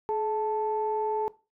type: tone pair together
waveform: sine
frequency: 426 / 880 Hz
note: G#4 / A5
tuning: +44 / 0 cents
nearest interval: octave + minor second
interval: 1256 cents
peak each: -27 / -28 dBFS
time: 0.09-1.28 s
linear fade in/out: 0 ms
effects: noise-tail reverb RT60 0.3 s tail -19 dB re dry + tanh soft clip ceiling -17 dBFS